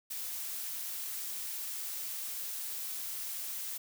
blue noise, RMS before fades -39 dBFS, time 0.1-3.78 s, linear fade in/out 10 ms, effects none

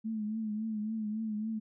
sine tone with vibrato, 216.7 Hz, A3, 26 cents flat, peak -32 dBFS, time 0.04-1.6 s, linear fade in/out 20 ms, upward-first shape triangle, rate 3.6 Hz, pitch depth 66 cents each way, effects none

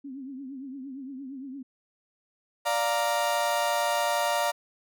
sine tone with vibrato, 268.4 Hz, C4, 44 cents sharp, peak -36 dBFS, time 0.04-1.63 s, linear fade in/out 10 ms, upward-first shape triangle, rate 8.7 Hz, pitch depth 120 cents each way
35% pulse chord, Bb major, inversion first, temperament equal, 587.3 / 698.5 / 932.3 Hz, D5 / F5 / Bb5, 0 / 0 / 0 cents, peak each -27 / -27 / -27 dBFS, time 2.65-4.52 s, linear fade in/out 20 ms
effects none

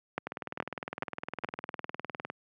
two click trains, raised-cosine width 0.5 ms, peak -20 / -15 dBFS, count 41 / 4, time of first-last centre 0.27-2.3 / 0.18-1.446 s, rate 19.7 / 2.37 Hz, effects high-pass 150 Hz 12 dB/octave

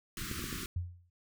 pink band-stop noise, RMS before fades -40 dBFS, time 0.17-0.66 s, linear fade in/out 2 ms, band 400 to 1100 Hz, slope 96 dB/octave
clicks, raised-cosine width 3 ms, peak -28 dBFS, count 4, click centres 0.314 / 0.393 / 0.441 / 0.528 s
sine tone with exponential decay, 87.9 Hz, F2, 12 cents sharp, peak -29 dBFS, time 0.76-1.1 s, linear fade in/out 5 ms, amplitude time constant 72 ms
effects none

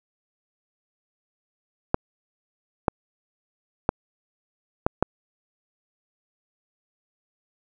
clicks, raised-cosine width 1 ms, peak -4 dBFS, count 5, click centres 1.944 / 2.882 / 3.891 / 4.865 / 5.026 s, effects none

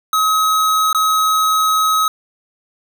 square tone with dropouts, 1274 Hz, D#6, 41 cents sharp, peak -13 dBFS, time 0.13-2.08 s, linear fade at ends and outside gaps 2 ms, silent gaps 0.929-0.947 s, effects none

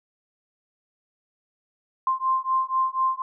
sine beating tone pair, 1046.5 / 1050.6 Hz, C6 / C6, 0 / +7 cents, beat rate 4.1 Hz, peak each -24 dBFS, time 2.07-3.22 s, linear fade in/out 2 ms, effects none

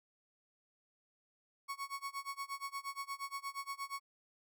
35% pulse tone with tremolo, 1108.7 Hz, C#6, in tune, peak -36 dBFS, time 1.68-4 s, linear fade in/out 20 ms, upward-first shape sine, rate 8.5 Hz, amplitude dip 95%, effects none

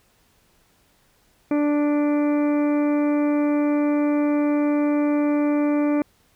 harmonic tone with a mistuned harmonic, 293.7 Hz, D4, in tune, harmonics 1 / 2 / 3 / 4 / 5 / 6 / 7 / 8, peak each -18 / -26 / -35 / -36 / -42 / -46 / -43 / -40 dBFS, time 1.51-6.02 s, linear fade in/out 2 ms, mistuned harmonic 7, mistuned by -15 cents, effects pink hiss -61 dBFS RMS until 6.35 s

